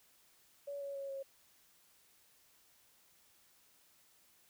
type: tone with pitch steps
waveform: sine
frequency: 567 / 559.5 / 552.1 / 544.8 Hz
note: C#5 / C#5 / C#5 / C#5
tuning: +39 / +16 / -7 / -30 cents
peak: -40 dBFS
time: 0.67-1.23 s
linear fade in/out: 10 ms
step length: 140 ms
effects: white hiss -68 dBFS RMS until 4.49 s